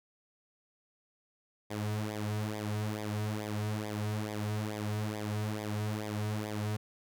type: tone with flanger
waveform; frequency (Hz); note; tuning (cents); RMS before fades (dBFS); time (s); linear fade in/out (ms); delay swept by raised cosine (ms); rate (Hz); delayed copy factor
sawtooth; 106; G#2; +36; -35; 1.7-6.77; 10; 0.7 to 3.7; 2.3; -0.8
effects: none